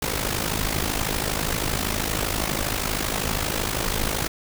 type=noise with amplitude modulation; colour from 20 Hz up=pink; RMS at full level=-22 dBFS; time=0.02-4.28 s; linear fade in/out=5 ms; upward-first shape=sine; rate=52.6 Hz; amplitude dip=75%; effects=none